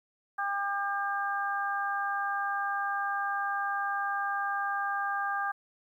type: harmonic tone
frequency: 400 Hz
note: G4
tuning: 35 cents sharp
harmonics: 2 / 3 / 4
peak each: -33 / -33 / -33 dBFS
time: 0.38-5.52 s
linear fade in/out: 10 ms
effects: 11-bit